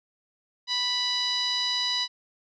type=tone with low-pass filter; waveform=10% pulse; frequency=987 Hz; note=B5; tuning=1 cent flat; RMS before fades=-27 dBFS; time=0.67-2.08 s; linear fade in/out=50 ms; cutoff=4400 Hz; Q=7; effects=none